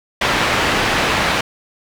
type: low-pass noise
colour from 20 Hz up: white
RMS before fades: -17 dBFS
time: 0.21-1.41 s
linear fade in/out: 5 ms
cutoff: 2300 Hz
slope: 12 dB/octave
effects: none